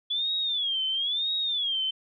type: tone with vibrato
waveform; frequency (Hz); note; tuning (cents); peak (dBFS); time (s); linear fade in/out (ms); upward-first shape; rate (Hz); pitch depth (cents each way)
sine; 3409; G#7; +45; -25; 0.1-1.91; 10; sine; 1; 180
effects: none